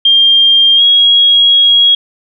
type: tone with pitch glide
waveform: sine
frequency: 3200 to 3301 Hz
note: G7 to G#7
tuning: +35 to -11 cents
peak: -4 dBFS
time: 0.05-1.95 s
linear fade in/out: 5 ms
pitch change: +54 cents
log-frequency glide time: 0.76-0.82 s
effects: none